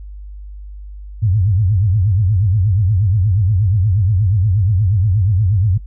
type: tone with vibrato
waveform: sine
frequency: 99 Hz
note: G2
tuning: 18 cents sharp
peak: -11 dBFS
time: 1.22-5.78 s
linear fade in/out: 10 ms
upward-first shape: triangle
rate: 8.4 Hz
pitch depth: 270 cents each way
effects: noise-tail reverb RT60 0.1 s tail -21 dB re dry + added 50 Hz sine -29 dBFS peak until 5.86 s